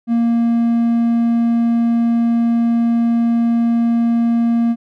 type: tone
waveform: triangle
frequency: 233.1 Hz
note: A#3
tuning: in tune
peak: -10 dBFS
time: 0.07-4.76 s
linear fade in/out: 50 ms
effects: none